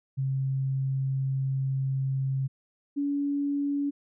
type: tone pair in turn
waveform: sine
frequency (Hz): 134.2 / 284.4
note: C3 / C#4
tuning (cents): +44 / +45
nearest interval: octave + minor second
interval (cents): 1301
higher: second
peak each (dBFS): -25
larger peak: neither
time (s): 0.17-2.48 / 2.96-3.91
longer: first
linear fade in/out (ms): 20
effects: none